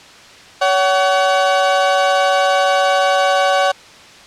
30% pulse tone pair together, 564.8 / 755 Hz, C#5 / F#5, +32 / +35 cents, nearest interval perfect fourth, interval 503 cents, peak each -12 dBFS, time 0.61-3.72 s, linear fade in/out 10 ms, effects white hiss -40 dBFS RMS until 4.26 s + low-pass 5000 Hz 12 dB/octave

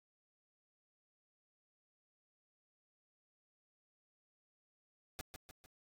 pink noise with echo, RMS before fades -43 dBFS, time 5.19-5.21 s, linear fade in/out 0 ms, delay 150 ms, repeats 3, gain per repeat -6 dB, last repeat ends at 5.66 s, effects AAC 48 kbps

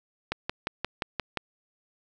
click train, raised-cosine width 0.3 ms, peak -12 dBFS, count 7, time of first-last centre 0.32-1.373 s, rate 5.7 Hz, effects none

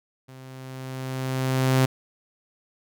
sawtooth tone with level ramp, 130.81 Hz, C3, in tune, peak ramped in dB -39 to -12 dBFS, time 0.28-1.86 s, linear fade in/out 10 ms, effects none

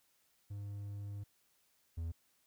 triangle tone pair in turn, 101.4 / 82.67 Hz, G#2 / E2, -41 / +6 cents, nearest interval major third, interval 353 cents, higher first, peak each -39 / -35 dBFS, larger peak second, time 0.5-1.24 / 1.97-2.12 s, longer first, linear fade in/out 10 ms, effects white hiss -74 dBFS RMS until 2.46 s

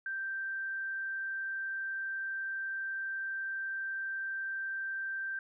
sine tone, 1568 Hz, G6, in tune, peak -34 dBFS, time 0.06-5.39 s, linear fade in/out 2 ms, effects none

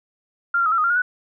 sine tone with pitch steps, 1392 / 1377 / 1265 / 1357 / 1244 / 1383 / 1436 / 1483 Hz, F6 / F6 / D#6 / E6 / D#6 / F6 / F6 / F#6, -6 / -25 / +28 / +50 / -1 / -17 / +48 / +4 cents, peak -16 dBFS, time 0.54-1.02 s, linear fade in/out 5 ms, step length 60 ms, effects none

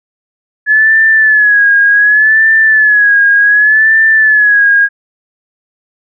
sine tone with vibrato, 1703 Hz, G#6, 43 cents sharp, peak -4 dBFS, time 0.66-4.89 s, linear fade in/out 50 ms, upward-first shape sine, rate 0.67 Hz, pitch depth 75 cents each way, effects none

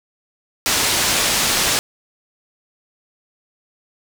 white low-pass noise, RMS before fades -18 dBFS, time 0.66-1.79 s, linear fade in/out 0 ms, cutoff 7700 Hz, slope 12 dB/octave, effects none

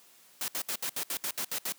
white noise bursts, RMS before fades -33 dBFS, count 10, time 0.41-1.723 s, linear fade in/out 2 ms, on 71 ms, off 67 ms, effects white hiss -59 dBFS RMS until 1.78 s + high-pass 150 Hz 12 dB/octave

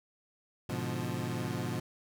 25% pulse chord, G# diminished seventh, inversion none, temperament equal with one note detuned, 103.83 / 123.47 / 145.48 / 174.61 Hz, G#2 / B2 / D3 / F3, 0 / 0 / -16 / 0 cents, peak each -36 / -33 / -37 / -35 dBFS, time 0.69-1.8 s, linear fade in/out 5 ms, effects none

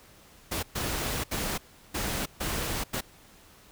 pink noise bursts at uneven times, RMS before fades -31 dBFS, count 6, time 0.51-0.63 / 0.75-1.24 / 1.31-1.58 / 1.94-2.26 / 2.4-2.84 / 2.93-3.01 s, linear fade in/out 10 ms, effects pink hiss -55 dBFS RMS until 3.71 s

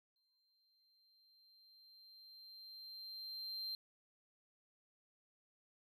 triangle tone with exponential growth, 4151 Hz, C8, 15 cents flat, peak -39 dBFS, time 0.16-3.75 s, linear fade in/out 1 ms, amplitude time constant 780 ms, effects none

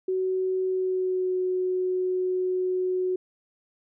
sine tone with pitch glide, 374.1 to 368.3 Hz, F#4 to F#4, +19 to -8 cents, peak -23 dBFS, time 0.08-3.16 s, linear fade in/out 5 ms, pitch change -27 cents, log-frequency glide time 0.66-1.38 s, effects none

